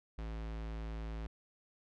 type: tone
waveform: square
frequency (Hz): 55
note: A1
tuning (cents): 0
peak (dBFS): -40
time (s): 0.18-1.27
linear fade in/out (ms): 5
effects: low-pass 4000 Hz 12 dB/octave